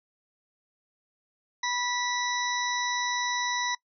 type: harmonic tone with a mistuned harmonic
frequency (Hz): 980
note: B5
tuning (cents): -14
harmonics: 1 / 2 / 4 / 5 / 6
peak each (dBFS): -31 / -31 / -34 / -40 / -37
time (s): 1.63-3.75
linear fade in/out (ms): 5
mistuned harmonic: 5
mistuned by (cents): +130
effects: noise-tail reverb RT60 0.1 s tail -22 dB re dry